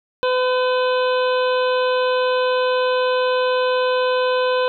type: harmonic tone with a mistuned harmonic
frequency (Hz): 506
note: B4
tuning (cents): +42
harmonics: 1 / 2 / 3 / 5 / 6 / 7 / 8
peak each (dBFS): -17 / -23 / -27 / -31 / -33 / -34 / -35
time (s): 0.23-4.68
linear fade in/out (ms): 0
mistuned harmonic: 8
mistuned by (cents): -17
effects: none